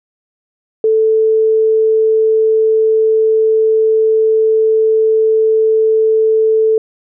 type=tone; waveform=sine; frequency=440 Hz; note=A4; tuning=in tune; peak=-8 dBFS; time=0.84-6.78 s; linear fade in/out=2 ms; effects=none